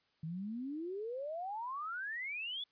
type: exponential sweep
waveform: sine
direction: up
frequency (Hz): 153.4 to 3505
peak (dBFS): -38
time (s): 0.23-2.64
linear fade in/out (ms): 5
effects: white hiss -75 dBFS RMS until 2.71 s + resampled to 11025 Hz